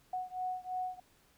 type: beating tone pair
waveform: sine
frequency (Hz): 736 / 739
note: F#5 / F#5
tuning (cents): -9 / -2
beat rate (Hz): 3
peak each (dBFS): -38 / -39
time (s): 0.13-1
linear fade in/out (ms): 5
effects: pink hiss -67 dBFS RMS until 1.37 s